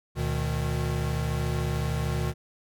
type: tone cluster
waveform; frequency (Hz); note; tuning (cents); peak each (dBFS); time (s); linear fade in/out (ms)
square; 72.7 / 120.7 / 154.1; D2 / B2 / D#3; -17 / -39 / -16; -31; 0.15-2.34; 50
effects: none

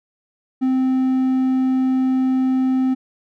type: tone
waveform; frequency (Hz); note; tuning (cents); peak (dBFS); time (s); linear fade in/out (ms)
triangle; 260; C4; -11; -13; 0.61-2.95; 20
effects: none

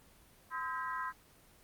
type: harmonic tone with a mistuned harmonic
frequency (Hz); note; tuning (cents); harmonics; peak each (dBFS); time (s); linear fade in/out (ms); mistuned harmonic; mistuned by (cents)
320.7; E4; -48; 3 / 4 / 5 / 6; -38 / -41 / -41 / -47; 0.5-1.13; 50; 3; +110
effects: pink hiss -62 dBFS RMS until 1.63 s + Opus 24 kbps

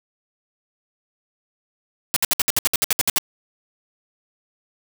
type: noise bursts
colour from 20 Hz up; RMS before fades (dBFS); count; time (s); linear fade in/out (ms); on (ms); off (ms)
white; -18; 13; 2.14-3.183; 0; 23; 62
effects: none

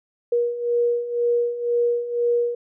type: beating tone pair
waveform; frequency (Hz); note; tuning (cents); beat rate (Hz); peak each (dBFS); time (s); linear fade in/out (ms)
sine; 475.7 / 477.7; A#4 / A#4; +35 / +42; 2; -25 / -20; 0.32-2.55; 5
effects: none

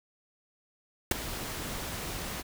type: noise with ADSR envelope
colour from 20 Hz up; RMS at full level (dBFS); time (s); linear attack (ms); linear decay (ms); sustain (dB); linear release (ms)
pink; -21; 1.11-2.43; 4; 12; -16; 30
effects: none

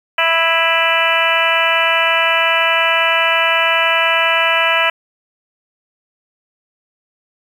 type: harmonic tone with a mistuned harmonic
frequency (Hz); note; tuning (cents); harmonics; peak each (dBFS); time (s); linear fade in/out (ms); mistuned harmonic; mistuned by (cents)
329.6; E4; 0; 2 / 3 / 4 / 5 / 6 / 7 / 8 / 9; -20 / -20 / -20 / -20 / -20 / -20 / -20 / -20; 0.18-4.9; 5; 7; +56
effects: 7-bit

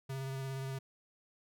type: tone with vibrato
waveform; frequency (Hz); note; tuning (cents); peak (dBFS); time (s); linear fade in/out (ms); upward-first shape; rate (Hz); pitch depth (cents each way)
square; 134.2; C3; +44; -38; 0.09-0.79; 10; sine; 17; 17
effects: none

